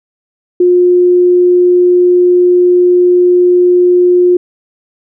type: tone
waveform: sine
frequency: 357.2 Hz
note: F4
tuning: 39 cents sharp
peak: -4 dBFS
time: 0.6-4.37 s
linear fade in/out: 5 ms
effects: none